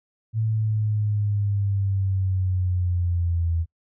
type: linear sweep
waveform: sine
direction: down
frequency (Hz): 111.5 to 82.41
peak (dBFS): -20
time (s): 0.33-3.66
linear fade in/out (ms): 50
effects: noise-tail reverb RT60 0.1 s tail -26 dB re dry